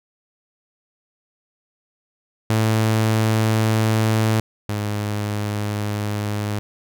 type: tone pair in turn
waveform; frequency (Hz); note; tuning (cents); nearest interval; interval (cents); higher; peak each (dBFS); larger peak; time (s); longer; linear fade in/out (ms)
sawtooth; 110 / 104.25; A2 / G#2; 0 / +7; minor second; 93; first; -12 / -18; first; 2.5-4.4 / 4.69-6.59; neither; 0
effects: none